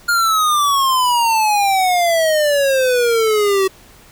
square exponential sweep, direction down, 1424 to 377.9 Hz, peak -13 dBFS, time 0.08-3.68 s, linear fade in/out 10 ms, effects pink hiss -45 dBFS RMS until 4.11 s

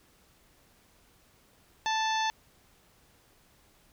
harmonic tone, 880 Hz, A5, in tune, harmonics 1 / 2 / 3 / 4 / 5 / 6 / 7, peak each -28 / -34 / -39 / -36 / -41 / -45 / -41 dBFS, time 1.86-2.3 s, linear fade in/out 0 ms, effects pink hiss -63 dBFS RMS until 3.92 s

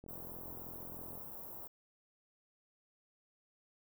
click train, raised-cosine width 2 ms, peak -39 dBFS, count 50, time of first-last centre 0.04-1.177 s, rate 43.1 Hz
white band-stop noise, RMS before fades -48 dBFS, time 0.08-1.68 s, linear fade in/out 10 ms, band 980 to 15000 Hz, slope 24 dB/octave
effects none

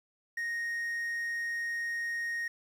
triangle tone with quantisation, 1864.7 Hz, A#6, in tune, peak -30 dBFS, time 0.37-2.48 s, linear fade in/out 5 ms, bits 10, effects none

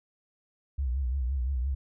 sine tone with vibrato, 64.9 Hz, C2, 13 cents flat, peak -26 dBFS, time 0.78-1.75 s, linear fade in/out 10 ms, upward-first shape triangle, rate 5.8 Hz, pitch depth 160 cents each way, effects none

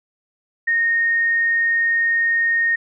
sine tone, 1850 Hz, A#6, 14 cents flat, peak -15 dBFS, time 0.67-2.76 s, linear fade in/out 10 ms, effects none

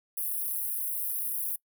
white high-pass noise, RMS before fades -32 dBFS, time 0.17-1.56 s, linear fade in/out 5 ms, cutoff 9700 Hz, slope 96 dB/octave, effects noise-tail reverb RT60 0.1 s tail -24 dB re dry

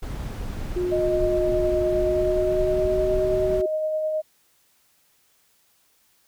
brown noise, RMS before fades -30 dBFS, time 0.02-3.62 s, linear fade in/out 10 ms
sine tone with pitch glide, 359.1 to 374.8 Hz, F4 to F#4, +48 to +22 cents, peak -22 dBFS, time 0.76-3.66 s, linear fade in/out 5 ms, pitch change +74 cents, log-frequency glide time 1.83-3.11 s
sine tone with tremolo, 622 Hz, D#5, 1 cent flat, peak -21 dBFS, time 0.91-4.22 s, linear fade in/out 20 ms, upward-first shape sine, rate 9.6 Hz, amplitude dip 25%
effects white hiss -63 dBFS RMS until 6.27 s

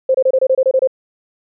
sine tone bursts, 524 Hz, C5, 2 cents sharp, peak -9 dBFS, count 10, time 0.09-0.874 s, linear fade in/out 5 ms, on 55 ms, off 26 ms, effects none

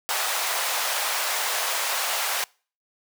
pink high-pass noise, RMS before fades -26 dBFS, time 0.09-2.44 s, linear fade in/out 0 ms, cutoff 660 Hz, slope 24 dB/octave, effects noise-tail reverb RT60 0.4 s tail -26 dB re dry

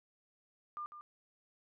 sine tone with echo, 1200 Hz, D6, 37 cents sharp, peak -39 dBFS, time 0.77-0.86 s, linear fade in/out 0 ms, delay 150 ms, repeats 1, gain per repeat -9 dB, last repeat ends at 1.01 s, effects none

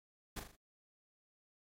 pink noise with echo, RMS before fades -42 dBFS, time 0.36-0.4 s, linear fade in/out 10 ms, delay 40 ms, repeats 4, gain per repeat -6 dB, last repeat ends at 0.56 s, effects AAC 48 kbps

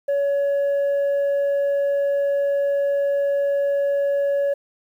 sine tone, 563 Hz, C#5, 27 cents sharp, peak -15 dBFS, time 0.08-4.54 s, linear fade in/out 10 ms, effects tanh soft clip ceiling -17 dBFS + 9-bit

